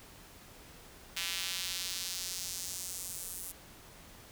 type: tone with high-pass filter sweep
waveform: square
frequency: 90.4 Hz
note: F#2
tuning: 40 cents flat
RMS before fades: -39 dBFS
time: 1.16-3.52 s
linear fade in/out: 10 ms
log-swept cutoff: 2800 to 10000 Hz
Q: 1.3
effects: pink hiss -54 dBFS RMS until 4.31 s